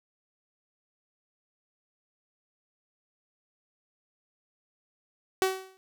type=tone with exponential decay; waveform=sawtooth; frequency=378.7 Hz; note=F#4; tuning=40 cents sharp; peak=-16 dBFS; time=5.42-5.77 s; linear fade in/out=0 ms; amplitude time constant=75 ms; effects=none